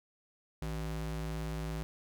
square ring-modulated tone, 109 Hz, A2, 16 cents flat, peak -33 dBFS, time 0.62-1.83 s, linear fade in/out 0 ms, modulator 50.1 Hz, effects none

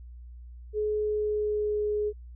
sine tone with pitch glide, 423.9 to 419.3 Hz, G#4 to G#4, +35 to +17 cents, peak -25 dBFS, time 0.73-2.13 s, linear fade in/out 50 ms, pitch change -18 cents, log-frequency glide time 0.96-1.84 s, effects added 60 Hz sine -42 dBFS peak until 2.35 s

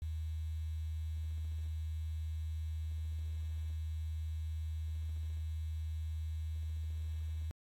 sine tone with quantisation, 79 Hz, D#2, 27 cents sharp, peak -36 dBFS, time 0.02-7.51 s, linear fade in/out 0 ms, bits 10, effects AAC 64 kbps

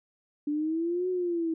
sine exponential two-way sweep, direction up then down, 290.5 to 370 to 321.3 Hz, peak -26 dBFS, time 0.47-1.54 s, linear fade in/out 5 ms, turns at 1.09 s, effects none

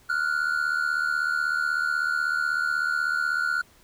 triangle tone pair together, 1396.9 / 1473.1 Hz, F6 / F#6, 0 / -8 cents, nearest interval minor second, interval 92 cents, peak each -24 dBFS, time 0.09-3.62 s, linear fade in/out 10 ms, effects pink hiss -57 dBFS RMS until 3.83 s

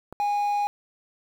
click, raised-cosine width 1 ms, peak -24 dBFS, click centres 0.126 s
triangle tone, 821 Hz, G#5, 20 cents flat, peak -20 dBFS, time 0.2-0.67 s, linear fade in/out 0 ms
effects 8-bit

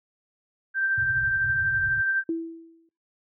sine tone with tremolo, 1568 Hz, G6, in tune, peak -20 dBFS, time 0.74-2.24 s, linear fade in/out 50 ms, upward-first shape sine, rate 12 Hz, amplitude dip 30%
white low-pass noise, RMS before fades -34 dBFS, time 0.97-2.02 s, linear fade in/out 10 ms, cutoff 140 Hz, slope 96 dB/octave
sine tone with exponential decay, 329.6 Hz, E4, in tune, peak -22 dBFS, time 2.29-2.89 s, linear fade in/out 2 ms, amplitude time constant 130 ms
effects noise-tail reverb RT60 0.3 s tail -23 dB re dry + high-pass 80 Hz 12 dB/octave

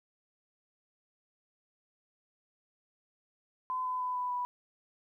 sine tone with pitch steps, 1018 / 1009.8 / 1001.7 / 993.6 / 985.6 Hz, C6 / B5 / B5 / B5 / B5, -48 / +38 / +24 / +10 / -4 cents, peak -31 dBFS, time 3.7-4.45 s, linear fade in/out 0 ms, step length 150 ms, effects 12-bit

